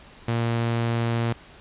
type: tone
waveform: sawtooth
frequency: 116.54 Hz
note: A#2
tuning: in tune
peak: -18 dBFS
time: 0.28-1.33 s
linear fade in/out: 5 ms
effects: pink hiss -48 dBFS RMS until 1.6 s + resampled to 8000 Hz